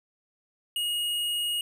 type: tone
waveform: square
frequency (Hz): 2876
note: F#7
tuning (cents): -50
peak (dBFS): -27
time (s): 0.76-1.61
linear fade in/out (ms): 2
effects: none